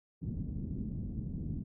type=low-pass noise; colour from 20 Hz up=white; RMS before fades=-38 dBFS; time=0.21-1.64 s; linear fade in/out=20 ms; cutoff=220 Hz; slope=24 dB/octave; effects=none